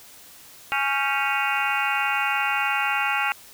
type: harmonic tone with a mistuned harmonic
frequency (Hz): 277.1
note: C#4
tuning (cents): -1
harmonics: 3 / 4 / 5 / 6 / 7 / 8 / 9 / 10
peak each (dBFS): -27 / -32 / -27 / -32 / -31 / -32 / -29 / -29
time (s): 0.72-3.32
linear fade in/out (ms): 0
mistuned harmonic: 6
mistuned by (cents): -100
effects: white hiss -47 dBFS RMS until 3.53 s